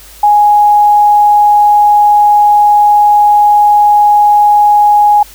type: tone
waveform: sine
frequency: 830.6 Hz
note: G#5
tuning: in tune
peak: -3 dBFS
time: 0.23-5.23 s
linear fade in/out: 5 ms
effects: added 50 Hz sine -38 dBFS peak until 5.34 s + white hiss -36 dBFS RMS until 5.34 s